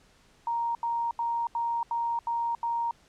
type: tone bursts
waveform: sine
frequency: 934 Hz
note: A#5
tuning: 3 cents sharp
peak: -26 dBFS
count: 7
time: 0.47-2.91 s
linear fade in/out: 2 ms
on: 280 ms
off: 80 ms
effects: pink hiss -61 dBFS RMS until 3.08 s + low-pass 8000 Hz 12 dB/octave